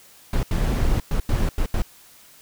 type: noise bursts at uneven times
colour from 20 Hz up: brown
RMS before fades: -20 dBFS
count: 6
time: 0.33-0.43 / 0.51-1 / 1.11-1.2 / 1.29-1.49 / 1.58-1.66 / 1.74-1.82 s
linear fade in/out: 2 ms
effects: white hiss -50 dBFS RMS until 2.41 s